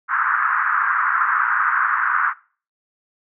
white band-pass noise, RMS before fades -19 dBFS, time 0.08-2.34 s, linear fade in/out 50 ms, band 1100 to 1600 Hz, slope 48 dB/octave, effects noise-tail reverb RT60 0.4 s tail -21 dB re dry

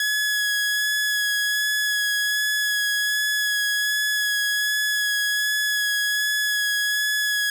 sawtooth tone with vibrato, 1684 Hz, G#6, 24 cents sharp, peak -17 dBFS, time 0-7.5 s, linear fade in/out 2 ms, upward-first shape sine, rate 1.3 Hz, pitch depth 14 cents each way, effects none

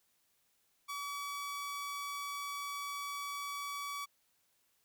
sawtooth tone, 1141 Hz, C#6, 50 cents sharp, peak -35 dBFS, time 0.88-4.06 s, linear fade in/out 20 ms, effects white hiss -75 dBFS RMS until 4.84 s

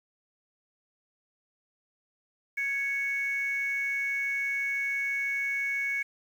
sine tone pair together, 1664.4 / 2217 Hz, G#6 / C#7, +3 / 0 cents, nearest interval perfect fourth, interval 497 cents, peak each -34 / -27 dBFS, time 2.57-6.03 s, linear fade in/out 10 ms, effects tanh soft clip ceiling -22 dBFS + 9-bit

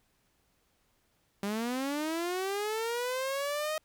sawtooth linear sweep, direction up, 196 to 629 Hz, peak -27 dBFS, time 1.43-3.78 s, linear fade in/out 2 ms, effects pink hiss -72 dBFS RMS until 3.84 s

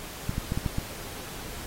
clicks, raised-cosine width 5 ms, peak -15 dBFS, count 6, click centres 0.294 / 0.381 / 0.521 / 0.575 / 0.662 / 0.784 s, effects pink hiss -40 dBFS RMS until 1.66 s + AAC 48 kbps

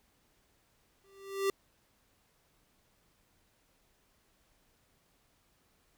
square tone with exponential growth, 392 Hz, G4, in tune, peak -26 dBFS, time 1.04-1.5 s, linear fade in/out 2 ms, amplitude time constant 100 ms, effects pink hiss -71 dBFS RMS until 5.97 s

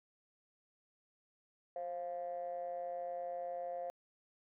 triangle ring-modulated tone, 83.8 Hz, E2, 29 cents sharp, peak -33 dBFS, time 1.76-3.9 s, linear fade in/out 0 ms, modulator 613 Hz, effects tanh soft clip ceiling -32 dBFS

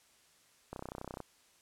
click train, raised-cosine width 1 ms, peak -27 dBFS, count 16, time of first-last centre 0.73-1.203 s, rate 31.7 Hz, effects white hiss -66 dBFS RMS until 1.61 s + low-pass 10000 Hz 12 dB/octave

